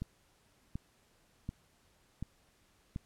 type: click train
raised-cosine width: 5 ms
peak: -25 dBFS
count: 5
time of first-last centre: 0.02-2.961 s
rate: 1.36 Hz
effects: pink hiss -69 dBFS RMS until 3.05 s + low-pass 12000 Hz 12 dB/octave